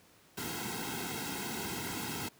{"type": "noise with comb filter", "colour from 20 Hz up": "pink", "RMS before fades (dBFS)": -38, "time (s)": [0.37, 2.29], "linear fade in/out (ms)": 10, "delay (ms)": 1.7, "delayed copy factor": -0.9, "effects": ["pink hiss -62 dBFS RMS until 2.39 s", "high-pass 100 Hz 12 dB/octave"]}